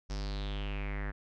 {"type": "tone with low-pass filter sweep", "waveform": "square", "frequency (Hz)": 50.3, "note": "G1", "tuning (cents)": 45, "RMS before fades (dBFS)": -36, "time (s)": [0.09, 1.12], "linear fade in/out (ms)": 20, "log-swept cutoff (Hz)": [5600, 1700], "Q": 5.3, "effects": []}